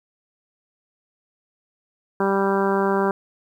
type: harmonic tone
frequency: 196 Hz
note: G3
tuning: in tune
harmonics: 1 / 2 / 3 / 4 / 5 / 6 / 7 / 8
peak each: -24 / -21 / -28 / -28 / -26 / -31 / -31 / -32 dBFS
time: 2.2-3.11 s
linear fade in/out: 2 ms
effects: 9-bit